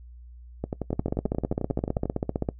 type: two click trains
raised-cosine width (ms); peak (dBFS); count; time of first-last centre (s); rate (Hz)
2; -12 / -15; 25 / 17; 0.93-2.488 / 0.64-2.056; 15.4 / 11.3
effects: noise-tail reverb RT60 0.1 s tail -21 dB re dry + added 60 Hz sine -43 dBFS peak until 2.59 s